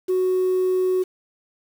sine tone, 370 Hz, F#4, in tune, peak -16 dBFS, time 0.08-1.04 s, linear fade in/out 20 ms, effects tanh soft clip ceiling -14 dBFS + 7-bit

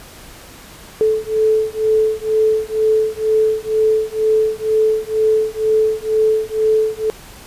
sine beating tone pair, 434.7 / 436.8 Hz, A4 / A4, -21 / -13 cents, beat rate 2.1 Hz, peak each -16 dBFS, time 1.01-7.1 s, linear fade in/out 0 ms, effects pink hiss -39 dBFS RMS until 7.46 s + resampled to 32000 Hz

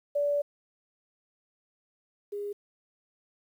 sine tone pair in turn, 578 / 408.7 Hz, D5 / G#4, -28 / -28 cents, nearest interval tritone, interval 600 cents, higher first, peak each -24 / -32 dBFS, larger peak first, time 0.15-0.42 / 2.32-2.53 s, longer first, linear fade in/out 10 ms, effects 10-bit

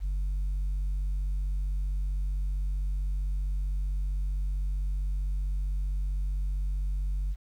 sine tone, 47.75 Hz, G1, 45 cents flat, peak -24 dBFS, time 0-7.36 s, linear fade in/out 50 ms, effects tanh soft clip ceiling -26 dBFS + 10-bit

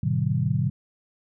sine chord, G# half-diminished seventh, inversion none, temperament just, 103.83 / 124.59 / 149.51 / 186.89 Hz, G#2 / B2 / D3 / F#3, 0 / +16 / +31 / +18 cents, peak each -28 / -25 / -25 / -29 dBFS, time 0.03-0.7 s, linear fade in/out 5 ms, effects none

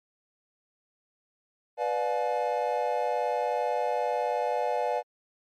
triangle chord, B diminished seventh, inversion none, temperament just, 493.9 / 592.7 / 711.2 / 853.4 Hz, B4 / D5 / F5 / Ab5, 0 / +16 / +31 / +47 cents, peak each -29 dBFS, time 1.77-5.03 s, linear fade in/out 50 ms, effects MP3 64 kbps

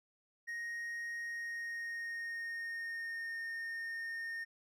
triangle tone with pitch glide, 1870 to 1833.6 Hz, A#6 to A#6, +5 to -29 cents, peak -37 dBFS, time 0.47-4.45 s, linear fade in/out 20 ms, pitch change -34 cents, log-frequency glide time 1.19-3.4 s, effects none

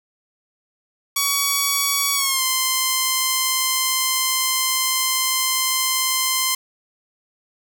5% pulse tone with pitch glide, 1128 to 1040.4 Hz, C#6 to C6, +30 to -10 cents, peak -6 dBFS, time 1.16-6.55 s, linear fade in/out 5 ms, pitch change -140 cents, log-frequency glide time 2.15-2.43 s, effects none

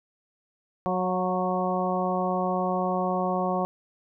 harmonic tone with a mistuned harmonic, 183.9 Hz, F#3, 10 cents flat, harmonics 1 / 2 / 3 / 4 / 5 / 6, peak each -29 / -32 / -30 / -29 / -34 / -32 dBFS, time 0.86-3.65 s, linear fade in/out 0 ms, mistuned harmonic 4, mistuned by -18 cents, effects none

